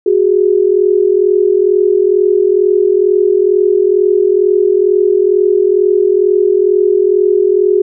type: tone pair together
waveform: sine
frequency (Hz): 370 / 412.2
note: F#4 / G#4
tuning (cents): 0 / -13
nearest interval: major second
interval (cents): 187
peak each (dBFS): -10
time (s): 0.06-7.82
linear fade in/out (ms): 5
effects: none